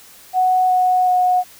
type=tone with pitch steps; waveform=sine; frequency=740 / 734.5 / 729 Hz; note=F#5 / F#5 / F#5; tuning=0 / -13 / -26 cents; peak=-12 dBFS; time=0.33-1.44 s; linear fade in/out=50 ms; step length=370 ms; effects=white hiss -44 dBFS RMS until 1.59 s